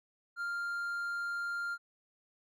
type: tone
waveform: triangle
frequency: 1396.9 Hz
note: F6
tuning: in tune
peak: -32 dBFS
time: 0.36-1.78 s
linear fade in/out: 50 ms
effects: none